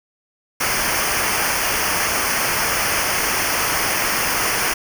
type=noise with comb filter; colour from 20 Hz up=pink; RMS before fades=-20 dBFS; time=0.6-4.74 s; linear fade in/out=10 ms; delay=0.26 ms; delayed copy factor=-0.8; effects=none